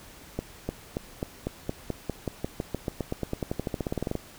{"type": "accelerating click train", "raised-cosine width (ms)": 2, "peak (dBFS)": -15, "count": 30, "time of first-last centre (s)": [0.39, 4.153], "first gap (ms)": 300, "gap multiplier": 0.93, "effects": ["pink hiss -49 dBFS RMS until 4.38 s"]}